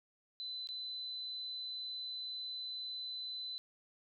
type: tone with dropouts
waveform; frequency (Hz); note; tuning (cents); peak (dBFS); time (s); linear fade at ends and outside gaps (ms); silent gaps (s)
sine; 4019; B7; +30; -40; 0.4-3.58; 0; 0.672-0.689
effects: none